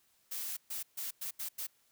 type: noise bursts at uneven times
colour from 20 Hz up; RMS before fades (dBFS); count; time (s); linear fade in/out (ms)
blue; -39; 6; 0.31-0.57 / 0.7-0.83 / 0.97-1.11 / 1.21-1.31 / 1.39-1.49 / 1.58-1.67; 10
effects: white hiss -71 dBFS RMS until 1.91 s